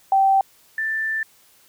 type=tone pair in turn; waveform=sine; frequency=777 / 1771.2 Hz; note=G5 / A6; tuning=-16 / +11 cents; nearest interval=octave + major second; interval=1427 cents; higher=second; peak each=-13 / -21 dBFS; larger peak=first; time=0.12-0.41 / 0.78-1.23 s; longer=second; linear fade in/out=2 ms; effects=white hiss -55 dBFS RMS until 1.68 s